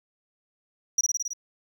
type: tone with echo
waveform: triangle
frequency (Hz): 5800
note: F#8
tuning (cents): -35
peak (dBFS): -17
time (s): 0.98-1.01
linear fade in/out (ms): 5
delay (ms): 54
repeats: 6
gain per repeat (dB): -2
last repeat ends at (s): 1.334
effects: none